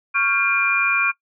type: tone cluster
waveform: sine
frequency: 1114 / 1397 / 1584 / 2401 Hz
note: C#6 / F6 / G6 / D7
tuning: +8 / 0 / +18 / +38 cents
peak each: -24 / -23 / -27 / -18 dBFS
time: 0.14-1.12 s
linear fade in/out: 20 ms
effects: noise-tail reverb RT60 0.1 s tail -19 dB re dry